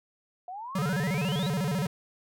sine exponential sweep, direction up, 700 to 4023 Hz, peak -36 dBFS, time 0.48-1.48 s, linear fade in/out 2 ms
square tone with vibrato, 165.1 Hz, E3, 3 cents sharp, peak -27 dBFS, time 0.75-1.87 s, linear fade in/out 5 ms, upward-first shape square, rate 14 Hz, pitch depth 240 cents each way
effects none

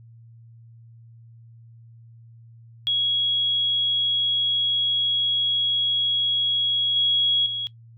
sine tone with level steps, 3322 Hz, G#7, in tune, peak -19 / -17 / -25 dBFS, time 2.87-7.67 s, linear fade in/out 0 ms, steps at 6.96 / 7.46 s, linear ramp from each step 2 ms, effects noise-tail reverb RT60 0.1 s tail -19 dB re dry + added 115 Hz sine -45 dBFS peak until 7.97 s

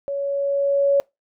sine tone with level ramp, 560 Hz, C#5, 18 cents sharp, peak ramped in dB -23 to -13 dBFS, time 0.08-1 s, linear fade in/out 0 ms, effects noise-tail reverb RT60 0.2 s tail -25 dB re dry

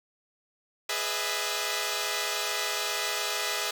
5% pulse chord, E major seventh, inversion first, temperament equal with one note detuned, 415.3 / 493.9 / 609.4 / 659.3 Hz, G#4 / B4 / D#5 / E5, 0 / 0 / -36 / 0 cents, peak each -22 / -23 / -24 / -22 dBFS, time 0.89-3.71 s, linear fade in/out 5 ms, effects none

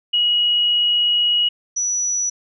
sine tone pair in turn, 2904 / 5899 Hz, F#7 / F#8, -33 / -6 cents, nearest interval octave, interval 1227 cents, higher second, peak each -14 / -18 dBFS, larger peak first, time 0.13-1.49 / 1.76-2.3 s, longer first, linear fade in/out 10 ms, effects none

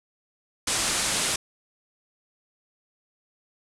white low-pass noise, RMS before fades -26 dBFS, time 0.67-1.36 s, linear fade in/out 5 ms, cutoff 10000 Hz, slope 48 dB/octave, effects none

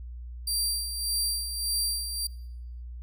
20% pulse tone with tremolo, 4708 Hz, D8, 3 cents sharp, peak -19 dBFS, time 0.47-2.27 s, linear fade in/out 5 ms, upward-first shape sine, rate 1.7 Hz, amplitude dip 60%, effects noise-tail reverb RT60 0.9 s tail -25 dB re dry + added 60 Hz sine -37 dBFS peak until 3.02 s

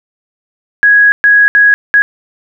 sine tone bursts at uneven times, 1662 Hz, G#6, 1 cent sharp, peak -3 dBFS, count 4, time 0.83-1.12 / 1.24-1.48 / 1.55-1.74 / 1.94-2.02 s, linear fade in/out 0 ms, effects none

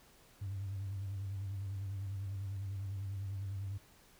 sine tone with vibrato, 98 Hz, G2, in tune, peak -36 dBFS, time 0.41-3.78 s, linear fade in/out 10 ms, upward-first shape square, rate 10 Hz, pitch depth 45 cents each way, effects tanh soft clip ceiling -34 dBFS + pink hiss -63 dBFS RMS until 4.19 s

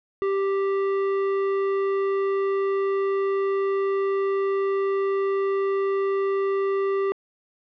sine tone with tanh clipping, 392 Hz, G4, in tune, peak -23 dBFS, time 0.22-7.12 s, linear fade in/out 0 ms, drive 17 dB, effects low-pass 2000 Hz 12 dB/octave

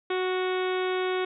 harmonic tone with a mistuned harmonic, 370 Hz, F#4, in tune, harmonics 1 / 2 / 3 / 4 / 5 / 6 / 7 / 8 / 9 / 10, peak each -26 / -35 / -36 / -37 / -41 / -39 / -43 / -47 / -42 / -44 dBFS, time 0.1-1.25 s, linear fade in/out 5 ms, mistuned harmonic 4, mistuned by -15 cents, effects none

